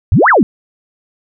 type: exponential two-way sweep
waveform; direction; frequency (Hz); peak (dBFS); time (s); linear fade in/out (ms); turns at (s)
sine; up then down; 72.2 to 2035 to 185.3; -5; 0.12-0.43; 0; 0.29
effects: none